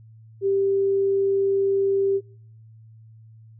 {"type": "tone", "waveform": "sine", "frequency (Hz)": 392.5, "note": "G4", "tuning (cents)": 2, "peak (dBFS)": -18, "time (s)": [0.41, 2.21], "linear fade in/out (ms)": 50, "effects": ["noise-tail reverb RT60 0.6 s tail -25 dB re dry", "added 111 Hz sine -45 dBFS peak until 3.59 s"]}